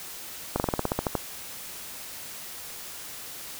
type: slowing click train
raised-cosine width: 1 ms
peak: -10 dBFS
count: 11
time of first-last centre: 0.56-1.153 s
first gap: 39 ms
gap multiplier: 1.09
effects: white hiss -40 dBFS RMS until 3.59 s